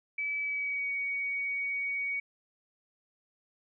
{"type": "tone with pitch glide", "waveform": "sine", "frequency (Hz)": [2297, 2246], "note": ["D7", "C#7"], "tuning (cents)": [-39, 22], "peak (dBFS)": -30, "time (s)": [0.18, 2.2], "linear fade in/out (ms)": 5, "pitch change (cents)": -39, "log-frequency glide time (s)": [0.4, 0.9], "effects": []}